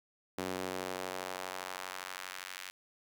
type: tone with high-pass filter sweep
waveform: sawtooth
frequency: 92.5 Hz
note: F#2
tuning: in tune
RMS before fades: -41 dBFS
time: 0.38-2.71 s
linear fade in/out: 5 ms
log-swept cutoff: 290 to 2000 Hz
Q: 1
effects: none